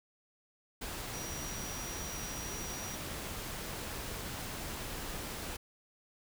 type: tone in noise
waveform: sine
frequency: 5780 Hz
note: F#8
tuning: 41 cents flat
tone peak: -44 dBFS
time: 1.13-2.96 s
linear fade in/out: 10 ms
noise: pink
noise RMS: -41 dBFS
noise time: 0.81-5.57 s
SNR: -6 dB
effects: none